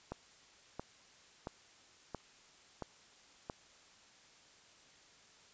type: click train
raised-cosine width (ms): 1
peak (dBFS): -26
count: 6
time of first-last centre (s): 0.12-3.498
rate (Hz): 1.48
effects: white hiss -62 dBFS RMS until 5.53 s + resampled to 16000 Hz